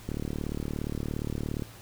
click train, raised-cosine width 3 ms, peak -19 dBFS, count 58, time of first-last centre 0.09-1.622 s, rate 37.2 Hz, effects added 111 Hz sine -50 dBFS peak until 1.81 s + pink hiss -50 dBFS RMS until 1.81 s

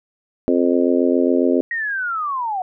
harmonic tone, 87.31 Hz, F2, in tune, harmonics 3 / 4 / 5 / 6 / 7, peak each -17 / -19 / -21 / -23 / -24 dBFS, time 0.48-1.61 s, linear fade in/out 0 ms
sine linear sweep, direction down, 1898 to 717 Hz, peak -20 dBFS, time 1.71-2.62 s, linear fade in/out 2 ms
effects none

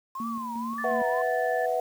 sine tone with vibrato, 1046.5 Hz, C6, in tune, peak -32 dBFS, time 0.15-1.22 s, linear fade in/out 5 ms, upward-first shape triangle, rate 1.9 Hz, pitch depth 210 cents each way
sine tone with tremolo, 230 Hz, A#3, 23 cents flat, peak -31 dBFS, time 0.2-1.02 s, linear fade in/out 2 ms, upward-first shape square, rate 2.8 Hz, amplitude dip 45%
sine tone, 1750 Hz, A6, 10 cents flat, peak -32 dBFS, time 0.78-1.66 s, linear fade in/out 5 ms
sine chord, B suspended fourth, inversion none, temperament equal, 493.9 / 659.3 / 740 Hz, B4 / E5 / F#5, 0 / 0 / 0 cents, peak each -28 dBFS, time 0.84-1.8 s, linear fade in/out 2 ms
effects tanh soft clip ceiling -13 dBFS + 8-bit

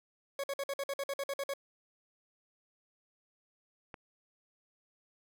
40% pulse tone bursts, 554.4 Hz, C#5, in tune, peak -33 dBFS, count 12, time 0.39-1.537 s, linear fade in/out 2 ms, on 47 ms, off 53 ms
click, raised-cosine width 0.5 ms, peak -29 dBFS, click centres 3.942 s
effects none

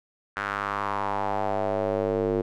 square tone with band-pass filter sweep, 50.3 Hz, G1, 45 cents sharp, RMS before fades -27 dBFS, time 0.36-2.42 s, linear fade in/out 10 ms, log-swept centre 1500 to 400 Hz, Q 3.1, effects none

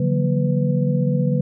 sine tone cluster, 144 / 168.2 / 183.9 / 233.3 / 500 Hz, D3 / E3 / F#3 / A#3 / B4, -34 / +35 / -10 / +2 / +21 cents, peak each -19 / -27 / -22 / -25 / -26 dBFS, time 0-1.41 s, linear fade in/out 5 ms, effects none

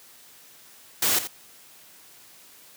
white noise with echo, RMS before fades -22 dBFS, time 1.02-1.19 s, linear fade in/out 5 ms, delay 84 ms, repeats 1, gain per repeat -11 dB, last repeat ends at 1.274 s, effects white hiss -51 dBFS RMS until 2.76 s + high-pass 100 Hz 12 dB/octave

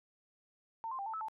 sine tone with pitch steps, 904 / 1049 / 792 / 887 / 1304 / 877 Hz, A5 / C6 / G5 / A5 / E6 / A5, +47 / +4 / +18 / +14 / -19 / -6 cents, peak -37 dBFS, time 0.84-1.284 s, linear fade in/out 0 ms, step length 74 ms, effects none

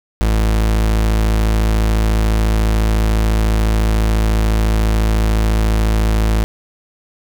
40% pulse tone, 54.1 Hz, A1, 29 cents flat, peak -11 dBFS, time 0.21-6.44 s, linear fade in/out 0 ms, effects none

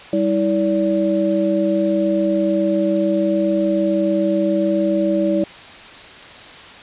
sine tone cluster, 197.4 / 324.3 / 575 Hz, G3 / E4 / D5, +12 / -28 / -37 cents, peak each -21 / -18 / -19 dBFS, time 0.13-5.44 s, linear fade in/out 2 ms, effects white hiss -38 dBFS RMS until 6.82 s + resampled to 8000 Hz

